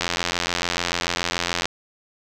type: click train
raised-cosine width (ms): 0.2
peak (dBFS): -4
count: 144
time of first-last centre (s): 0.01-1.656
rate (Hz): 86.9
effects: none